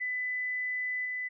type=tone with level steps; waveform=sine; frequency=2000 Hz; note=B6; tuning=21 cents sharp; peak=-30 / -32 dBFS; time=0-1.29 s; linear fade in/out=20 ms; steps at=1.05 s; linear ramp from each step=5 ms; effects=none